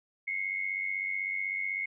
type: tone pair together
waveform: sine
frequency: 2093 / 2189 Hz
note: C7 / C#7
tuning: 0 / -22 cents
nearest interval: minor second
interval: 78 cents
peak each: -35 / -32 dBFS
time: 0.27-1.86 s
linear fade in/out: 10 ms
effects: none